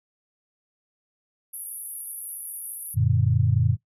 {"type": "band-pass noise", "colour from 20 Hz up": "white", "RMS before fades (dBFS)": -36, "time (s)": [1.53, 2.95], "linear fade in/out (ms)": 10, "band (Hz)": [10000, 12000], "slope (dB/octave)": 96}
{"type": "chord", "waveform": "sine", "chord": "Gb augmented", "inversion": "none", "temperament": "equal with one note detuned", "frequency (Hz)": [92.87, 116.54, 146.83], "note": ["Gb2", "Bb2", "D3"], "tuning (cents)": [7, 0, 0], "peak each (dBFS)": [-23, -21, -24], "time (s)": [2.94, 3.77], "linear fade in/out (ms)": 50}
{"effects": ["noise-tail reverb RT60 0.1 s tail -17 dB re dry"]}